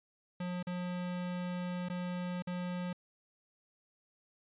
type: tone with dropouts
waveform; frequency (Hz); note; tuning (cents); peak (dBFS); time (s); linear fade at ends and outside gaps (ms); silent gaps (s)
square; 178.9; F3; +42; -36; 0.4-2.93; 5; 0.628-0.669 / 1.887-1.898 / 2.423-2.471
effects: resampled to 8000 Hz